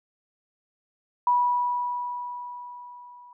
sine tone with level ramp, 977 Hz, B5, 19 cents flat, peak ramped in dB -17 to -46 dBFS, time 1.27-3.33 s, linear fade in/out 2 ms, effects none

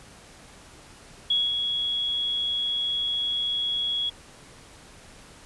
sine tone with ADSR envelope, 3341 Hz, G#7, 10 cents sharp, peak -19 dBFS, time 1.3-4.1 s, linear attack 6 ms, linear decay 210 ms, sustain -5 dB, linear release 11 ms, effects pink hiss -49 dBFS RMS until 5.45 s + resampled to 24000 Hz

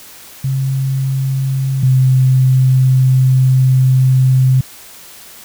sine tone pair in turn, 134 / 130.11 Hz, C3 / C3, +42 / -9 cents, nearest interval minor second, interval 51 cents, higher first, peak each -13 / -7 dBFS, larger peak second, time 0.44-1.83 / 1.83-4.61 s, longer second, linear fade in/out 5 ms, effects white hiss -37 dBFS RMS until 5.44 s

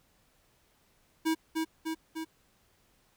square tone with echo, 321.1 Hz, E4, 45 cents flat, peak -26 dBFS, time 1.25-1.35 s, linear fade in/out 20 ms, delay 300 ms, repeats 3, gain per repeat -3 dB, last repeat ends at 2.25 s, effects pink hiss -68 dBFS RMS until 3.16 s

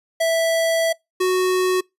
square tone pair in turn, 658 / 369.3 Hz, E5 / F#4, -3 / -3 cents, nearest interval minor seventh, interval 1000 cents, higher first, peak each -17 dBFS, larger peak neither, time 0.2-0.93 / 1.2-1.81 s, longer first, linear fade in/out 10 ms, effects noise-tail reverb RT60 0.2 s tail -26 dB re dry + resampled to 32000 Hz

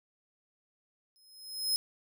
sawtooth tone with exponential growth, 5130 Hz, E8, 48 cents flat, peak -22 dBFS, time 1.16-1.76 s, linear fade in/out 0 ms, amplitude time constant 130 ms, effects none

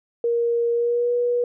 sine tone with pitch glide, 470 to 484.1 Hz, A#4 to B4, +14 to -35 cents, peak -18 dBFS, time 0.24-1.44 s, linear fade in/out 2 ms, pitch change +51 cents, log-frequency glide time 0.72-1.13 s, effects none

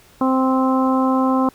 harmonic tone, 261.6 Hz, C4, in tune, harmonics 1 / 2 / 3 / 4 / 5, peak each -16 / -23 / -24 / -22 / -28 dBFS, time 0.21-1.49 s, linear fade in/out 2 ms, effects pink hiss -50 dBFS RMS until 1.54 s

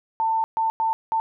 sine tone bursts at uneven times, 894 Hz, A5, 27 cents sharp, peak -19 dBFS, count 4, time 0.2-0.44 / 0.57-0.7 / 0.8-0.93 / 1.12-1.2 s, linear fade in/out 0 ms, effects none

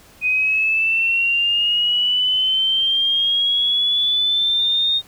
sine linear sweep, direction up, 2489 to 3698 Hz, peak -15 dBFS, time 0.21-5.02 s, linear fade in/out 50 ms, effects pink hiss -48 dBFS RMS until 5.07 s

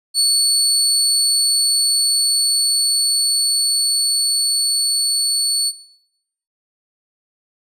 30% pulse tone with level ramp, 4435 Hz, C#8, in tune, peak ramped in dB -9 to -12 dBFS, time 0.14-5.73 s, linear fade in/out 50 ms, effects noise-tail reverb RT60 0.8 s tail -18 dB re dry + resampled to 32000 Hz

